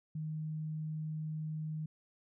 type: tone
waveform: sine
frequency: 155.56 Hz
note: D#3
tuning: in tune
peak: -36 dBFS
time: 0.15-1.86 s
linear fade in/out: 5 ms
effects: none